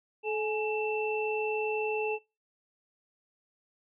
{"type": "tone cluster", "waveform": "sine", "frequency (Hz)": [431.9, 843, 2673], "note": ["A4", "G#5", "E7"], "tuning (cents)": [-32, 26, 23], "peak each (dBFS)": [-30, -36, -35], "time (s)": [0.23, 2.19], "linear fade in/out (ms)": 50, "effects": ["noise-tail reverb RT60 0.3 s tail -26 dB re dry"]}